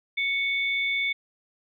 sine tone pair together, 2221 / 3537 Hz, C#7 / A7, +3 / +8 cents, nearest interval minor sixth, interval 805 cents, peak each -24 / -31 dBFS, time 0.17-1.13 s, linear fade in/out 10 ms, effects none

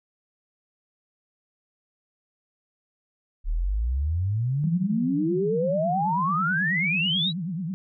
sine exponential sweep, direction up, 35.52 to 3989 Hz, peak -22 dBFS, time 3.44-7.33 s, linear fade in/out 50 ms
sine tone with vibrato, 174.61 Hz, F3, in tune, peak -27 dBFS, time 4.64-7.74 s, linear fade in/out 0 ms, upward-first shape triangle, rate 9.2 Hz, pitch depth 240 cents each way
effects none

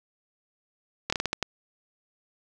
slowing click train, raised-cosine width 0.2 ms, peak -9 dBFS, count 7, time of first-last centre 1.1-1.427 s, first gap 25 ms, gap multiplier 1.31, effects none

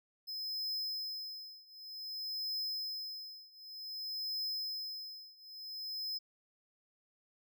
square tone with tremolo, 5100 Hz, D#8, 42 cents sharp, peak -35 dBFS, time 0.27-6.19 s, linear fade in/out 20 ms, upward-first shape triangle, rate 0.54 Hz, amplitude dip 95%, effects none

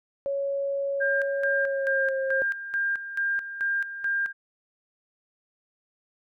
sine tone with pitch glide, 556 to 534.3 Hz, C#5 to C5, +5 to +36 cents, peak -25 dBFS, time 0.26-2.42 s, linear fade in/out 0 ms, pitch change -69 cents, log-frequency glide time 1.55-2.15 s
sine tone with tremolo, 1600 Hz, G6, 35 cents sharp, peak -23 dBFS, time 1-4.33 s, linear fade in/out 20 ms, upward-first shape square, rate 2.3 Hz, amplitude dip 70%
effects none

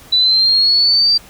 sine linear sweep, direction up, 3951 to 4699 Hz, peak -9 dBFS, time 0.12-1.18 s, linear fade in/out 10 ms, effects pink hiss -41 dBFS RMS until 1.29 s

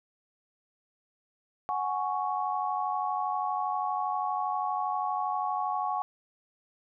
sine chord, F# suspended second, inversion none, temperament just, 740 / 832.5 / 1110 Hz, F#5 / G#5 / C#6, 0 / +4 / +2 cents, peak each -32 dBFS, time 1.69-6.02 s, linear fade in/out 0 ms, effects none

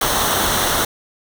pink noise with comb filter, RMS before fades -18 dBFS, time 0.01-0.85 s, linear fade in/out 5 ms, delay 0.41 ms, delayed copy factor -0.6, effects none

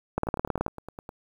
two click trains, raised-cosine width 1 ms, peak -24 / -11 dBFS, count 9 / 10, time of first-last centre 0.27-1.091 / 0.18-0.664 s, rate 9.74 / 18.6 Hz, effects 8-bit

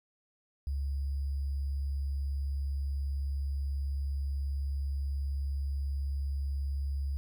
sine tone with sample-and-hold, 69.3 Hz, C#2, in tune, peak -30 dBFS, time 0.67-7.17 s, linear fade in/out 0 ms, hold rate 4900 Hz, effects none

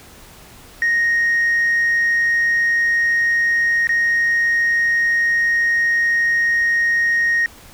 sine tone with dropouts, 1866 Hz, A#6, 1 cent sharp, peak -12 dBFS, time 0.82-7.46 s, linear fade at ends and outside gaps 1 ms, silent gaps 3.871-3.892 s, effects tanh soft clip ceiling -12 dBFS + pink hiss -43 dBFS RMS until 7.73 s

